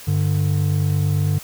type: tone pair together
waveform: triangle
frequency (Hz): 98.51 / 147.6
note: G2 / D3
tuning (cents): +9 / +9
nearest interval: perfect fifth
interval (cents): 700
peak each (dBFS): -17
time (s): 0.07-1.39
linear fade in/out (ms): 10
effects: white hiss -39 dBFS RMS until 1.43 s